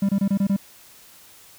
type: tone bursts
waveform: triangle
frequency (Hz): 197.7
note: G3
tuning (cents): +15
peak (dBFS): -15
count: 6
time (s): 0.02-0.565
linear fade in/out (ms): 5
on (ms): 70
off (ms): 25
effects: white hiss -49 dBFS RMS until 1.58 s